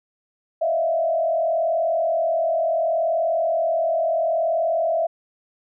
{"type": "tone with frequency modulation", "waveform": "sine", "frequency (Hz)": 659.3, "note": "E5", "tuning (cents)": 0, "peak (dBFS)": -18, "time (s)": [0.61, 5.07], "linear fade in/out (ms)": 10, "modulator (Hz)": 40.7, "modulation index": 0.92, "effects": []}